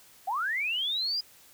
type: linear sweep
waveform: sine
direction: up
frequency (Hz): 703 to 4968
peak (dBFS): -27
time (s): 0.27-1.21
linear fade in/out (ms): 10
effects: white hiss -56 dBFS RMS until 1.53 s